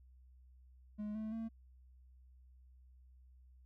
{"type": "tone with pitch steps", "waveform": "triangle", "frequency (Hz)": [210, 217.5, 225.3], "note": ["G#3", "A3", "A3"], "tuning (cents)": [19, -20, 41], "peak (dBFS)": -37, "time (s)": [0.98, 1.49], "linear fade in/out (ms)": 20, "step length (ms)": 170, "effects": ["added 63 Hz sine -59 dBFS peak until 3.65 s"]}